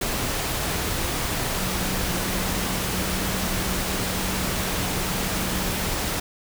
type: tone in noise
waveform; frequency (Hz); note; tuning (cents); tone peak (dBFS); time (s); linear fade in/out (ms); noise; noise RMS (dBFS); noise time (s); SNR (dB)
sine; 186.6; F#3; +15; -32; 1.57-5.88; 5; pink; -26; 0.01-6.2; -9
effects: none